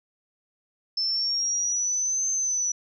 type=linear two-way sweep; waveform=sine; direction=up then down; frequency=5274 to 6272 to 5880 Hz; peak=-23 dBFS; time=0.97-2.72 s; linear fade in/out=5 ms; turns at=2.3 s; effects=none